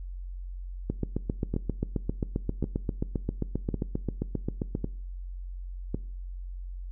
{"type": "two click trains", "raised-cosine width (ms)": 3, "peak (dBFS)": [-16, -15], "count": [5, 30], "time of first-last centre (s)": [[1.54, 5.945], [0.9, 4.751]], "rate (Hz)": [0.908, 7.53], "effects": ["noise-tail reverb RT60 0.5 s tail -21 dB re dry", "added 45 Hz sine -35 dBFS peak until 6.91 s"]}